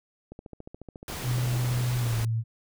click train, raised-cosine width 2 ms, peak -28 dBFS, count 22, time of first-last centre 0.32-1.809 s, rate 14.1 Hz
pink noise, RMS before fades -36 dBFS, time 1.08-2.25 s, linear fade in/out 2 ms
sine tone with pitch glide, 123.47 to 113.22 Hz, B2 to A2, 0 to +50 cents, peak -24 dBFS, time 1.23-2.44 s, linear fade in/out 50 ms, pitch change -150 cents, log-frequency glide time 1.97-2.17 s
effects none

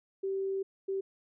sine tone bursts at uneven times, 387.5 Hz, G4, 20 cents flat, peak -30 dBFS, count 2, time 0.23-0.63 / 0.88-1.01 s, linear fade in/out 10 ms, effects none

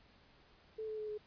sine tone with pitch steps, 437.7 / 432.7 / 427.7 / 422.8 Hz, A4 / A4 / A4 / G#4, -9 / -29 / -49 / +31 cents, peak -39 dBFS, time 0.78-1.18 s, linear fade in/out 10 ms, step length 100 ms, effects pink hiss -65 dBFS RMS until 1.26 s + resampled to 11025 Hz

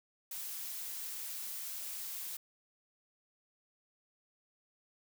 blue noise, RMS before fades -42 dBFS, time 0.31-2.37 s, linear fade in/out 5 ms, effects none

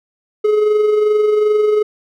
triangle tone with amplitude modulation, 423.4 Hz, G#4, 33 cents sharp, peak -7 dBFS, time 0.44-1.83 s, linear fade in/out 10 ms, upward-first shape sine, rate 22.6 Hz, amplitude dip 40%, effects none

